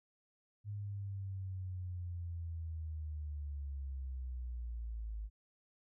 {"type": "linear sweep", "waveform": "sine", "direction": "down", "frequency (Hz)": [103.83, 51.91], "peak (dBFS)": -39, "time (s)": [0.64, 5.3], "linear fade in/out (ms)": 50, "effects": []}